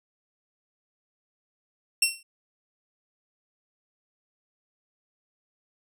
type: tone with exponential decay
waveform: 15% pulse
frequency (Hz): 2718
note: F7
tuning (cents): -48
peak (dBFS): -9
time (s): 2.02-2.23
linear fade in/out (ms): 5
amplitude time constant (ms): 44
effects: none